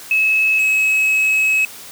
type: tone pair in turn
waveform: sine / triangle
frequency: 2585 / 2567 Hz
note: E7 / E7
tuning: -34 / -47 cents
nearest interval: unison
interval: 13 cents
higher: first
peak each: -12 / -11 dBFS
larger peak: second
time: 0.11-0.59 / 0.59-1.65 s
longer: second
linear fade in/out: 2 ms
effects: white hiss -36 dBFS RMS until 1.91 s + high-pass 100 Hz 12 dB/octave